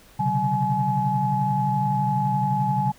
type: tone cluster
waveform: sine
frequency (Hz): 124.1 / 135.3 / 146.8 / 190 / 849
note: B2 / C#3 / D3 / F#3 / G#5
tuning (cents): +9 / -42 / 0 / +46 / +38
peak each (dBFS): -31 / -26 / -29 / -27 / -22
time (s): 0.19-2.92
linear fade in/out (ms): 10
effects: tanh soft clip ceiling -9 dBFS + pink hiss -52 dBFS RMS until 2.98 s